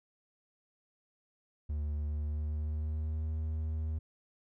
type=tone with pitch glide; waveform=triangle; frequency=74.3 to 78.49 Hz; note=D2 to D#2; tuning=+21 to +16 cents; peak=-30 dBFS; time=1.69-3.99 s; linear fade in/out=10 ms; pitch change=+95 cents; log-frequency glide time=2.06-3.3 s; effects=none